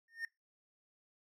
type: tone with exponential growth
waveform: triangle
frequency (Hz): 1829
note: A#6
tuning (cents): -33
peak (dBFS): -32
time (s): 0.08-0.25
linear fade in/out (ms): 2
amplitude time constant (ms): 36
effects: noise-tail reverb RT60 0.2 s tail -22 dB re dry